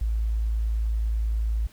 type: tone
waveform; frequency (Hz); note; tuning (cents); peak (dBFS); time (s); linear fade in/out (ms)
sine; 55; A1; 0; -22; 0.01-1.67; 5
effects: pink hiss -55 dBFS RMS until 1.72 s